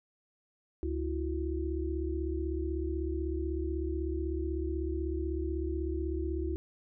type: tone cluster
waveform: sine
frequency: 71.4 / 328.3 / 364.4 Hz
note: D2 / E4 / F#4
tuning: -48 / -7 / -26 cents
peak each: -33 / -36 / -37 dBFS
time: 0.83-6.56 s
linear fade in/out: 0 ms
effects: none